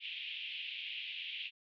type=band-pass noise; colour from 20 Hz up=pink; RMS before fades=-43 dBFS; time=0-1.51 s; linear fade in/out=50 ms; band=2500 to 3300 Hz; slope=48 dB/octave; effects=none